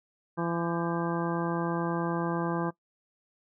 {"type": "harmonic tone with a mistuned harmonic", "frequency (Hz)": 169.2, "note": "E3", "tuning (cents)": 45, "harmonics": [1, 2, 3, 4, 5, 6, 7, 9], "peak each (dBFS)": [-31, -32, -37, -40, -38, -38, -39, -42], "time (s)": [0.37, 2.71], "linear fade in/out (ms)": 20, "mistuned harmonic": 9, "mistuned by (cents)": 63, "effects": ["noise-tail reverb RT60 0.1 s tail -20 dB re dry"]}